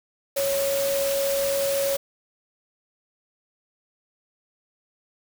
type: tone in noise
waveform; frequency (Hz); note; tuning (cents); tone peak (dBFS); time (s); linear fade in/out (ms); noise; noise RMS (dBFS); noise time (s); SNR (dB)
sine; 554.4; C#5; 0; -22; 0.36-1.97; 10; white; -30; 0.36-1.97; +5
effects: none